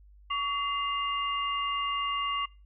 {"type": "tone cluster", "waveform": "sine", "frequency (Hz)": [1131, 2061, 2811], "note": ["C#6", "C7", "F7"], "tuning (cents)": [34, -27, 11], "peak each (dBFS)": [-29, -37, -33], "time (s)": [0.3, 2.46], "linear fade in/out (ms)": 10, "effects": ["noise-tail reverb RT60 0.3 s tail -23 dB re dry", "added 50 Hz sine -52 dBFS peak until 2.65 s"]}